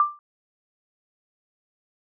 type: tone with exponential decay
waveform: sine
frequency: 1182 Hz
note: D6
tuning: 11 cents sharp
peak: -12 dBFS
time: 0-0.19 s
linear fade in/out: 1 ms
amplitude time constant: 41 ms
effects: none